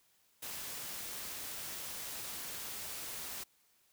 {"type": "noise", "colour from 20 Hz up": "white", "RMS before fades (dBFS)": -43, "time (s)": [0.42, 3.44], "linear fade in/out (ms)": 10, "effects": ["white hiss -71 dBFS RMS until 3.92 s"]}